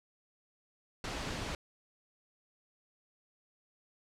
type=noise; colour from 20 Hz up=pink; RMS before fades=-38 dBFS; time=1.04-1.55 s; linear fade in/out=2 ms; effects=low-pass 6000 Hz 12 dB/octave

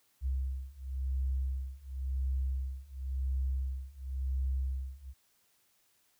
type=beating tone pair; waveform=sine; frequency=65.4 / 66.34 Hz; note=C2 / C2; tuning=0 / +25 cents; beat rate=0.94 Hz; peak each=-35 / -34 dBFS; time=0.21-5.14 s; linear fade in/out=50 ms; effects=white hiss -71 dBFS RMS until 6.19 s

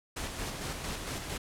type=noise with tremolo; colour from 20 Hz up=pink; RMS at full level=-36 dBFS; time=0.16-1.38 s; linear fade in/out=10 ms; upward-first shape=square; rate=4.4 Hz; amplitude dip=35%; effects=low-pass 11000 Hz 12 dB/octave

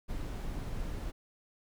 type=noise; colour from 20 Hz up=brown; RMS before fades=-37 dBFS; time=0.08-1.12 s; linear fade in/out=20 ms; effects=none

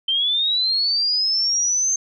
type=linear sweep; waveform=sine; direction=up; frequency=3101 to 6350 Hz; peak=-17 dBFS; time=0.08-1.96 s; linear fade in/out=5 ms; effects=none

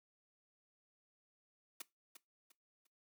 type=noise with echo; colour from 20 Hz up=white; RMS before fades=-45 dBFS; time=1.8-1.82 s; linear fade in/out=5 ms; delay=350 ms; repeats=3; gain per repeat=-10 dB; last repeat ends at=2.87 s; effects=noise-tail reverb RT60 0.2 s tail -19 dB re dry + high-pass 200 Hz 12 dB/octave

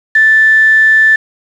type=tone with quantisation; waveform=sine; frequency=1760 Hz; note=A6; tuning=in tune; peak=-4 dBFS; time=0.15-1.16 s; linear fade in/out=5 ms; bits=4; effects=low-pass 5000 Hz 12 dB/octave

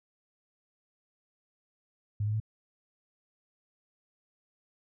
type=tone with pitch steps; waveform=sine; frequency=103.83 / 106.44 / 109.12 Hz; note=G#2 / G#2 / A2; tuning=0 / +43 / -14 cents; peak=-27 dBFS; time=2.2-2.401 s; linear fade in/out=5 ms; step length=67 ms; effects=none

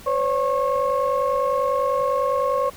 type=tone cluster; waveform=sine; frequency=513 / 563 / 1090 Hz; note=C5 / C#5 / C#6; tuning=-34 / +27 / -29 cents; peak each=-22 dBFS; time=0.06-2.7 s; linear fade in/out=10 ms; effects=tanh soft clip ceiling -12 dBFS + pink hiss -44 dBFS RMS until 2.76 s

